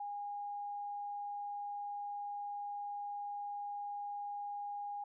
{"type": "tone", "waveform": "sine", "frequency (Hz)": 817, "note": "G#5", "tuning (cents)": -29, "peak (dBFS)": -39, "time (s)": [0, 5.04], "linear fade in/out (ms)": 5, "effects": []}